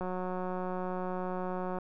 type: click train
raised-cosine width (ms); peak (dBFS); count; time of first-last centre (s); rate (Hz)
1; -23; 326; 0.01-1.786; 183
effects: none